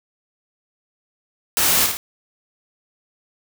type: noise with echo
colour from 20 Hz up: white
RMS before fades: -18 dBFS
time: 1.57-1.86 s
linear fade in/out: 0 ms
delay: 55 ms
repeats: 2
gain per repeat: -5 dB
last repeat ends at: 1.97 s
effects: none